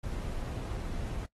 brown noise, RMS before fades -36 dBFS, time 0.03-1.26 s, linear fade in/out 10 ms, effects noise-tail reverb RT60 0.1 s tail -21 dB re dry + AAC 32 kbps

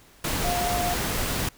sine tone in noise, 707 Hz, F5, 21 cents sharp, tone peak -26 dBFS, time 0.44-0.94 s, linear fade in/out 5 ms, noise pink, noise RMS -27 dBFS, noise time 0.24-1.49 s, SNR -2 dB, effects pink hiss -54 dBFS RMS until 1.57 s

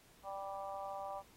harmonic tone, 196 Hz, G3, in tune, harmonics 3 / 4 / 5 / 6, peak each -46 / -44 / -49 / -50 dBFS, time 0.23-1.23 s, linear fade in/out 50 ms, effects pink hiss -65 dBFS RMS until 1.36 s + AAC 48 kbps

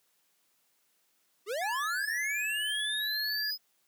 square linear sweep, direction up, 370 to 5080 Hz, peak -32 dBFS, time 1.46-3.58 s, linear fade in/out 50 ms
sine tone, 1712 Hz, A6, 48 cents flat, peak -34 dBFS, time 1.61-3.51 s, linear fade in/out 10 ms
effects white hiss -72 dBFS RMS until 3.87 s + high-pass 150 Hz 12 dB/octave

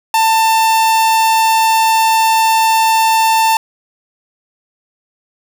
45% pulse tone, 892 Hz, A5, 23 cents sharp, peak -9 dBFS, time 0.14-3.57 s, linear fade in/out 2 ms, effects none

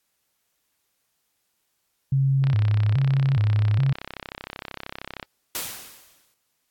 sine tone with vibrato, 119.5 Hz, A#2, 43 cents sharp, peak -17 dBFS, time 2.12-3.93 s, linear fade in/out 5 ms, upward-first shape square, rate 1.2 Hz, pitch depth 220 cents each way
click train, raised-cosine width 0.3 ms, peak -17 dBFS, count 93, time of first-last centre 2.44-5.228 s, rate 33 Hz
white noise with exponential decay, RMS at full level -28 dBFS, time 5.55-6.34 s, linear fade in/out 0 ms, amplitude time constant 170 ms
effects white hiss -73 dBFS RMS until 6.7 s + AAC 64 kbps

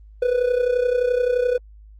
triangle tone with amplitude modulation, 493.9 Hz, B4, in tune, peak -12 dBFS, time 0.22-1.58 s, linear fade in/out 5 ms, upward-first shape sine, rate 31.6 Hz, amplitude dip 70%, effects added 52 Hz sine -42 dBFS peak until 1.99 s + Opus 32 kbps

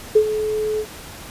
sine tone with ADSR envelope, 429.1 Hz, A4, 43 cents flat, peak -7 dBFS, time 0.15-0.86 s, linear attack 11 ms, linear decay 74 ms, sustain -12 dB, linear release 63 ms, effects pink hiss -37 dBFS RMS until 1.3 s + resampled to 32000 Hz

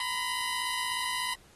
15% pulse tone pair together, 952 / 1008.6 Hz, A#5 / B5, +36 / +36 cents, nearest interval minor second, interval 100 cents, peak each -29 / -25 dBFS, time 0-1.34 s, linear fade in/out 2 ms, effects pink hiss -59 dBFS RMS until 1.55 s + AAC 32 kbps

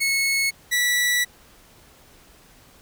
sawtooth tone pair in turn, 2192 / 1954.3 Hz, C#7 / B6, -20 / -19 cents, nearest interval major second, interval 199 cents, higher first, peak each -16 / -15 dBFS, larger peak second, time 0-0.51 / 0.71-1.25 s, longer second, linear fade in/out 20 ms, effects pink hiss -52 dBFS RMS until 2.81 s

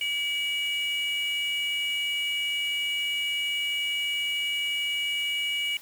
triangle tone pair together, 2289 / 2900 Hz, D7 / F#7, -45 / -35 cents, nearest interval major third, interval 410 cents, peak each -27 / -26 dBFS, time 0.01-5.77 s, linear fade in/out 2 ms, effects tanh soft clip ceiling -19 dBFS + white hiss -49 dBFS RMS until 5.81 s

